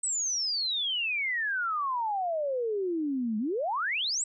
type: exponential two-way sweep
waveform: sine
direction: down then up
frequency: 8190 to 207.7 to 8190 Hz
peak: -27 dBFS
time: 0.03-4.24 s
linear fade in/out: 5 ms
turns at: 3.38 s
effects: none